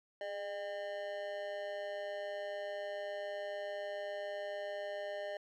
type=tone with amplitude modulation; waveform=square; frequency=606 Hz; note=D#5; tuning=46 cents flat; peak=-36 dBFS; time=0.21-5.37 s; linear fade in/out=2 ms; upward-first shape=sine; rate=193 Hz; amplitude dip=75%; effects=low-pass 3000 Hz 12 dB/octave + 13-bit